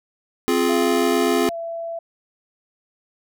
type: chord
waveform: square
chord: F minor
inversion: second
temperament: just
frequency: 261.9 / 349.2 / 419.1 Hz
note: C4 / F4 / Ab4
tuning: +2 / 0 / +16 cents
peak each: -22 dBFS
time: 0.48-1.49 s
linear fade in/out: 0 ms
type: tone with pitch glide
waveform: sine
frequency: 684 to 668.8 Hz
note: F5 to E5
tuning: -36 to +25 cents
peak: -26 dBFS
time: 0.69-1.99 s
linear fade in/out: 5 ms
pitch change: -39 cents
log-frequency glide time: 1.49-1.56 s
effects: none